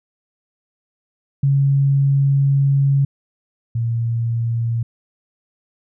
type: tone pair in turn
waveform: sine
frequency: 138.59 / 116.08 Hz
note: C#3 / A#2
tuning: 0 / -7 cents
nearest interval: minor third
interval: 307 cents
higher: first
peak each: -12 / -17 dBFS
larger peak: first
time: 1.43-3.05 / 3.75-4.83 s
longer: first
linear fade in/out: 5 ms
effects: none